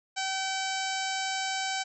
harmonic tone with a mistuned harmonic, 767 Hz, G5, 38 cents flat, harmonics 1 / 2 / 3 / 4 / 5 / 6 / 7 / 8 / 9 / 10, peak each -33 / -36 / -38 / -39 / -40 / -41 / -41 / -42 / -43 / -43 dBFS, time 0.16-1.84 s, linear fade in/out 20 ms, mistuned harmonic 5, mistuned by +34 cents, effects none

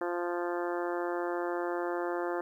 harmonic tone, 174.61 Hz, F3, in tune, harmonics 2 / 3 / 4 / 5 / 6 / 7 / 8 / 9 / 10, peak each -33 / -37 / -39 / -41 / -43 / -44 / -45 / -46 / -47 dBFS, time 0.01-2.41 s, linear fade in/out 2 ms, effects 11-bit

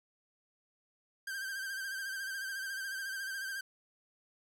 45% pulse tone with vibrato, 1574 Hz, G6, 7 cents sharp, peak -37 dBFS, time 1.27-3.61 s, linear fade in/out 5 ms, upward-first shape sine, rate 14 Hz, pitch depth 48 cents each way, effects none

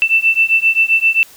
sine beating tone pair, 2663 / 2670.6 Hz, E7 / E7, +17 / +22 cents, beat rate 7.6 Hz, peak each -13 dBFS, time 0.02-1.23 s, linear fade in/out 0 ms, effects white hiss -42 dBFS RMS until 1.36 s

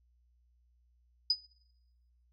sine tone with exponential decay, 4978 Hz, D#8, in tune, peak -21 dBFS, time 1.3-1.41 s, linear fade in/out 5 ms, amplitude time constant 22 ms, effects noise-tail reverb RT60 1.0 s tail -24 dB re dry + added 60 Hz sine -66 dBFS peak until 2.32 s

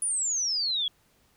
sine exponential sweep, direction down, 9956 to 3280 Hz, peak -25 dBFS, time 0.02-0.88 s, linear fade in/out 2 ms, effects pink hiss -65 dBFS RMS until 1.36 s

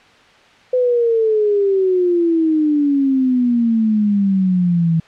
sine exponential sweep, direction down, 509 to 161.4 Hz, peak -12 dBFS, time 0.73-5 s, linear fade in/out 5 ms, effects white hiss -47 dBFS RMS until 5.07 s + low-pass 3000 Hz 12 dB/octave

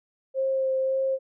sine tone with vibrato, 530 Hz, C5, 22 cents sharp, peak -22 dBFS, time 0.34-1.19 s, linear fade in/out 50 ms, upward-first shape sine, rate 1.8 Hz, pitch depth 12 cents each way, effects none

